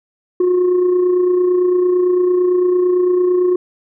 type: tone with amplitude modulation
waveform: sine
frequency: 360.9 Hz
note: F#4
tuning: 43 cents flat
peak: -7 dBFS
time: 0.4-3.56 s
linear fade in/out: 5 ms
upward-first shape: sine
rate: 28.9 Hz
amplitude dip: 45%
effects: tanh soft clip ceiling -9 dBFS